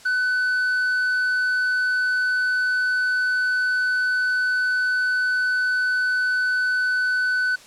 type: tone with hard clipping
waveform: triangle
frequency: 1500 Hz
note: F#6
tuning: 23 cents sharp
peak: -20 dBFS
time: 0.05-7.56 s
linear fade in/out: 10 ms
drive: 7 dB
effects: white hiss -46 dBFS RMS until 7.66 s + low-pass 8000 Hz 12 dB/octave